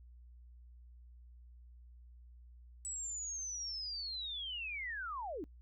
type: linear sweep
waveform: sine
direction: down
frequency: 7940 to 270 Hz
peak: -39 dBFS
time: 2.85-5.44 s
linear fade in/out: 0 ms
effects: noise-tail reverb RT60 0.1 s tail -24 dB re dry + added 60 Hz sine -54 dBFS peak until 5.61 s